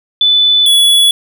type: tone pair in turn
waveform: sine / square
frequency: 3493 / 3399 Hz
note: A7 / G#7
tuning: -13 / +39 cents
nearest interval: unison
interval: 48 cents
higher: first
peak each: -6 / -6 dBFS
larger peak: neither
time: 0.21-0.66 / 0.66-1.11 s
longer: neither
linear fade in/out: 2 ms
effects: none